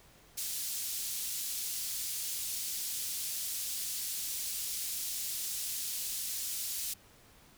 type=band-pass noise; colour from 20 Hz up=white; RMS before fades=-37 dBFS; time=0.37-6.94 s; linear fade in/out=10 ms; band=4000 to 15000 Hz; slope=12 dB/octave; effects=pink hiss -60 dBFS RMS until 7.57 s